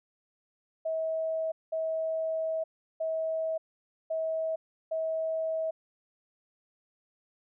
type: tone bursts at uneven times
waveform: sine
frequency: 643 Hz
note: E5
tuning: 43 cents flat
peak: -28 dBFS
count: 5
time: 0.85-1.52 / 1.72-2.64 / 3-3.58 / 4.1-4.56 / 4.91-5.71 s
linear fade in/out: 10 ms
effects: none